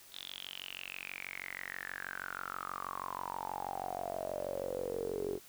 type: tone with band-pass filter sweep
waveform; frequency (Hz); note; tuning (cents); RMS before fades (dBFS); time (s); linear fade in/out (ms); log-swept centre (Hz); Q
sawtooth; 46.25; F#1; 0; -41; 0.11-5.4; 50; 3700 to 390; 10
effects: white hiss -57 dBFS RMS until 5.48 s